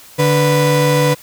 35% pulse tone pair together, 146.84 / 493.9 Hz, D3 / B4, 0 / 0 cents, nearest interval octave + major sixth, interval 2100 cents, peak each -12 dBFS, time 0.18-1.15 s, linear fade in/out 20 ms, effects white hiss -41 dBFS RMS until 1.22 s

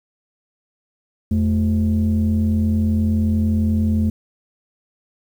sine tone pair together, 85.63 / 217.2 Hz, F2 / A3, -34 / -22 cents, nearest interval octave + major third, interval 1612 cents, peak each -16 dBFS, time 1.31-4.1 s, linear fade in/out 5 ms, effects tanh soft clip ceiling -11 dBFS + 8-bit

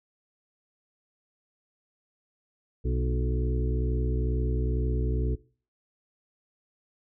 harmonic tone with a mistuned harmonic, 62.2 Hz, B1, 13 cents sharp, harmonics 1 / 2 / 4 / 5 / 6 / 7, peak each -26 / -31 / -38 / -41 / -38 / -37 dBFS, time 2.84-5.36 s, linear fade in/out 20 ms, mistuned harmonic 6, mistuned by -39 cents, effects noise-tail reverb RT60 0.4 s tail -19 dB re dry

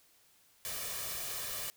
white noise with comb filter, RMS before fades -39 dBFS, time 0.65-1.7 s, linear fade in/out 0 ms, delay 1.7 ms, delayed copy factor +0.6, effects white hiss -66 dBFS RMS until 1.76 s

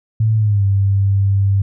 sine tone with pitch glide, 110 to 98.57 Hz, A2 to G2, 0 to +10 cents, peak -11 dBFS, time 0.2-1.62 s, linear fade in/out 5 ms, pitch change -190 cents, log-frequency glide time 0.36-0.64 s, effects none

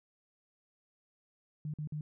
sine tone bursts, 151.2 Hz, D#3, 49 cents flat, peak -35 dBFS, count 3, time 1.65-2.01 s, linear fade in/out 2 ms, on 88 ms, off 48 ms, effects none

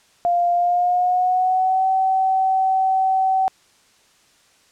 sine tone with pitch glide, 698.5 to 761.7 Hz, F5 to G5, 0 to -50 cents, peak -15 dBFS, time 0.25-3.48 s, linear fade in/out 0 ms, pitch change +150 cents, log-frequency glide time 0.53-1.87 s, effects white hiss -56 dBFS RMS until 4.71 s + low-pass 8000 Hz 12 dB/octave

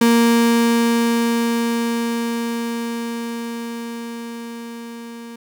35% pulse tone with level ramp, 233.1 Hz, A#3, in tune, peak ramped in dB -9 to -31 dBFS, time 0.01-5.36 s, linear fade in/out 5 ms, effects none

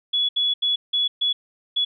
sine tone bursts at uneven times, 3393 Hz, G#7, 36 cents sharp, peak -18 dBFS, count 6, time 0.13-0.29 / 0.36-0.54 / 0.62-0.76 / 0.93-1.08 / 1.21-1.33 / 1.76-1.85 s, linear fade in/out 10 ms, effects none

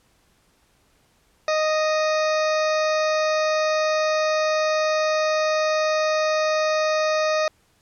harmonic tone, 621 Hz, D#5, 3 cents flat, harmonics 1 / 2 / 3 / 4 / 6 / 7 / 8 / 9 / 10, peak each -20 / -26 / -30 / -32 / -36 / -37 / -38 / -39 / -40 dBFS, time 1.48-7.48 s, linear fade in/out 2 ms, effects pink hiss -62 dBFS RMS until 7.81 s + low-pass 12000 Hz 12 dB/octave

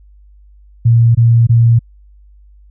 sine tone bursts, 116.54 Hz, A#2, in tune, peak -5 dBFS, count 3, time 0.85-1.792 s, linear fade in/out 10 ms, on 300 ms, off 21 ms, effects added 50 Hz sine -40 dBFS peak until 2.7 s

